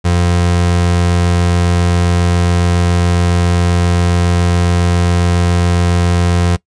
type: tone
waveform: 30% pulse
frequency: 87.31 Hz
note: F2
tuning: in tune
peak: -7 dBFS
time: 0.04-6.57 s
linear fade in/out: 20 ms
effects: noise-tail reverb RT60 0.1 s tail -21 dB re dry + resampled to 22050 Hz